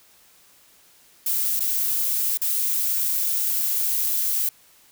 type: noise with dropouts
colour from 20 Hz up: violet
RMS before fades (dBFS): -23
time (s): 1.26-4.49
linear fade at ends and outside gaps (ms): 2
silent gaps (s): 1.594-1.605 / 2.373-2.416
effects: white hiss -55 dBFS RMS until 4.91 s